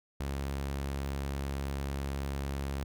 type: tone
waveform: sawtooth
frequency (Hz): 69.1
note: C#2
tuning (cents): -5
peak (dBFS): -29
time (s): 0.2-2.84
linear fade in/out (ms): 5
effects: none